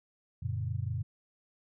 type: chord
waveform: sine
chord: Gb augmented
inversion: none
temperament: equal with one note detuned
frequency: 92.5 / 116.54 / 143.23 Hz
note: Gb2 / Bb2 / D3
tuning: 0 / 0 / -43 cents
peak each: -35 / -34 / -39 dBFS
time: 0.42-1.03 s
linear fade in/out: 10 ms
effects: none